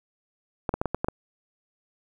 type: clicks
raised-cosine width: 1 ms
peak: -11 dBFS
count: 7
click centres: 0.692 / 0.74 / 0.815 / 0.857 / 0.946 / 1.045 / 1.085 s
effects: 8-bit